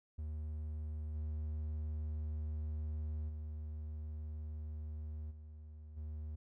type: tone with level steps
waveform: triangle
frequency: 76.6 Hz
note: D#2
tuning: 27 cents flat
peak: -37 / -35 / -39 / -47 / -39 dBFS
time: 0.18-6.36 s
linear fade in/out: 10 ms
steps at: 1.14 / 3.28 / 5.3 / 5.96 s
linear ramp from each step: 20 ms
effects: none